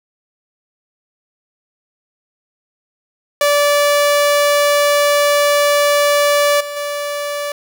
sawtooth tone with level steps, 580 Hz, D5, 22 cents flat, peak -7 / -20 / -16 dBFS, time 3.41-7.52 s, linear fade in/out 2 ms, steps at 6.6 / 6.76 s, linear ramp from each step 10 ms, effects 7-bit

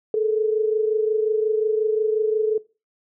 sine tone pair together, 429.9 / 455.5 Hz, A4 / A#4, -40 / -40 cents, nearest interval minor second, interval 100 cents, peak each -19 / -24 dBFS, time 0.14-2.58 s, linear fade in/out 2 ms, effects noise-tail reverb RT60 0.3 s tail -19 dB re dry

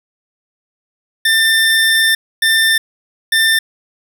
25% pulse tone bursts at uneven times, 1792 Hz, A6, 31 cents sharp, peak -6 dBFS, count 3, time 1.25-2.15 / 2.42-2.78 / 3.32-3.59 s, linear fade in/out 5 ms, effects none

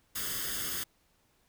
white noise with comb filter, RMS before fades -35 dBFS, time 0.15-0.84 s, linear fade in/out 10 ms, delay 0.61 ms, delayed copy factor +0.7, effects pink hiss -70 dBFS RMS until 1.48 s

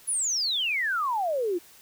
sine exponential sweep, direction down, 10760 to 329.6 Hz, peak -24 dBFS, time 0.07-1.59 s, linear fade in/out 20 ms, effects white hiss -53 dBFS RMS until 1.81 s

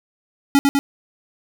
square tone with echo, 279.3 Hz, C#4, 13 cents sharp, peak -11 dBFS, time 0.55-0.59 s, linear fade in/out 0 ms, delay 100 ms, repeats 2, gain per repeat -2 dB, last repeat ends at 0.79 s, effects none

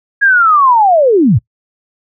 sine linear sweep, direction down, 1661.2 to 82.41 Hz, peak -5 dBFS, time 0.21-1.39 s, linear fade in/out 20 ms, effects noise-tail reverb RT60 0.1 s tail -21 dB re dry

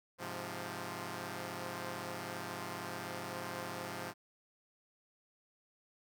5% pulse chord, F minor, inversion first, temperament equal, 103.83 / 130.81 / 174.61 Hz, Ab2 / C3 / F3, 0 / 0 / 0 cents, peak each -34 / -35 / -32 dBFS, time 0.18-4.14 s, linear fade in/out 50 ms, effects none

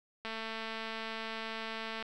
click train, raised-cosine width 0.3 ms, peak -24 dBFS, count 397, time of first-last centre 0.25-2.026 s, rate 223 Hz, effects none

